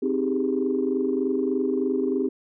sine chord, Ab major seventh, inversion first, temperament equal, 261.6 / 311.1 / 392 / 415.3 Hz, C4 / Eb4 / G4 / Ab4, 0 / 0 / 0 / 0 cents, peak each -25 / -29 / -25 / -29 dBFS, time 0.02-2.29 s, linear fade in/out 10 ms, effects tanh soft clip ceiling -12 dBFS

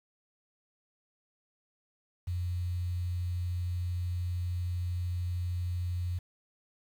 sine tone with quantisation, 88.7 Hz, F2, 27 cents sharp, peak -30 dBFS, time 2.27-6.19 s, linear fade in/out 10 ms, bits 9, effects none

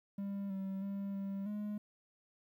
triangle tone with pitch steps, 198.8 / 192.9 / 198.1 / 196.4 / 208.6 Hz, G3 / G3 / G3 / G3 / G#3, +25 / -28 / +18 / +4 / +8 cents, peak -35 dBFS, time 0.18-1.78 s, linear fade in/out 5 ms, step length 320 ms, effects 12-bit

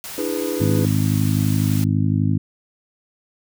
white noise, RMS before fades -33 dBFS, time 0.04-1.84 s, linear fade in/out 0 ms
triangle chord, E dominant seventh, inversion third, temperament just, 296.7 / 329.6 / 412 / 494.4 Hz, D4 / E4 / G#4 / B4, +18 / 0 / -14 / +2 cents, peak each -25 dBFS, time 0.18-0.85 s, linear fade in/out 2 ms
harmonic tone, 51.91 Hz, G#1, in tune, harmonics 2 / 3 / 4 / 5 / 6, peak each -19 / -21 / -25 / -23 / -30 dBFS, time 0.6-2.38 s, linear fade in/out 10 ms
effects none

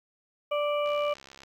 harmonic tone, 587 Hz, D5, 1 cent flat, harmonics 1 / 2 / 4 / 5, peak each -26 / -32 / -38 / -40 dBFS, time 0.51-1.14 s, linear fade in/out 10 ms
click train, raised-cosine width 0.2 ms, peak -30 dBFS, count 40, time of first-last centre 0.86-1.434 s, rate 67.9 Hz
effects 10-bit

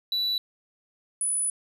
sine tone pair in turn, 3951 / 9938 Hz, B7 / D#9, 0 / -3 cents, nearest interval octave + major third, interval 1597 cents, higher second, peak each -21 dBFS, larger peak neither, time 0.12-0.38 / 1.21-1.5 s, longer second, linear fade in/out 2 ms, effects tanh soft clip ceiling -23 dBFS

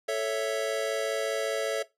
square chord, A major, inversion none, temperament equal, 440 / 554.4 / 659.3 Hz, A4 / C#5 / E5, 0 / 0 / 0 cents, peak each -32 dBFS, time 0.08-1.83 s, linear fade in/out 10 ms, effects noise-tail reverb RT60 0.2 s tail -19 dB re dry + low-pass 11000 Hz 12 dB/octave

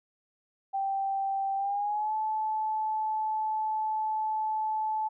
sine tone with pitch glide, 782 to 867.7 Hz, G5 to A5, -4 to -24 cents, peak -27 dBFS, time 0.73-5.09 s, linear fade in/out 20 ms, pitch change +180 cents, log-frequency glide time 1.56-2.14 s, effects none

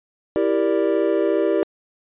triangle chord, E half-diminished seventh, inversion none, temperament equal, 329.6 / 392 / 466.2 / 587.3 Hz, E4 / G4 / Bb4 / D5, 0 / 0 / 0 / 0 cents, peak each -20 / -19 / -22 / -21 dBFS, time 0.36-1.63 s, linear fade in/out 0 ms, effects resampled to 8000 Hz

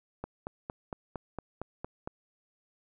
click train, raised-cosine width 1 ms, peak -22 dBFS, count 9, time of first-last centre 0.24-2.075 s, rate 4.36 Hz, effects none

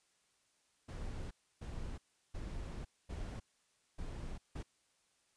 brown noise bursts at uneven times, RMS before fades -43 dBFS, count 6, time 0.88-1.31 / 1.61-1.98 / 2.34-2.85 / 3.09-3.4 / 3.98-4.38 / 4.55-4.63 s, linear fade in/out 10 ms, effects white hiss -75 dBFS RMS until 5.36 s + resampled to 22050 Hz

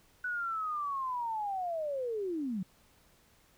sine linear sweep, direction down, 1491 to 174.61 Hz, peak -32 dBFS, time 0.24-2.63 s, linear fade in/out 5 ms, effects pink hiss -65 dBFS RMS until 3.57 s

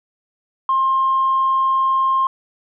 sine tone, 1062 Hz, C6, 25 cents sharp, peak -13 dBFS, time 0.69-2.27 s, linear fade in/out 2 ms, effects tanh soft clip ceiling -9 dBFS

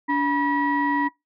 sine tone cluster, 287.7 / 971 / 1924 Hz, D4 / B5 / B6, -36 / -30 / -46 cents, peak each -22 / -22 / -26 dBFS, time 0.08-1.09 s, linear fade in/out 20 ms, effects noise-tail reverb RT60 0.2 s tail -25 dB re dry + tanh soft clip ceiling -12 dBFS

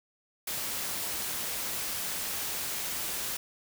white noise, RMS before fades -34 dBFS, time 0.47-3.37 s, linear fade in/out 5 ms, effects none

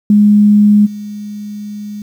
sine tone with level steps, 207.7 Hz, G#3, in tune, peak -4 / -22 dBFS, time 0.1-2.02 s, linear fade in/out 2 ms, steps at 0.85 s, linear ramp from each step 20 ms, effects 7-bit

